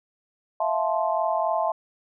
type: chord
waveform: sine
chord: F major seventh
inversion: third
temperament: just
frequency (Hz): 654.8 / 698.5 / 873.1 / 1047.7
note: E5 / F5 / A5 / C6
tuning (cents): -12 / 0 / -14 / +2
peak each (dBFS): -25 / -28 / -27 / -29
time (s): 0.6-1.72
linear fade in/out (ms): 5
effects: none